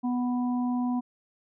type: harmonic tone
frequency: 246.9 Hz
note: B3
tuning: in tune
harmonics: 1 / 3 / 4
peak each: -25 / -37 / -39 dBFS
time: 0.03-1.01 s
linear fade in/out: 20 ms
effects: none